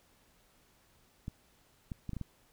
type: clicks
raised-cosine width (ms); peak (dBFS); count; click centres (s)
5; -26; 6; 1.281 / 1.918 / 2.093 / 2.133 / 2.167 / 2.213
effects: pink hiss -67 dBFS RMS until 2.52 s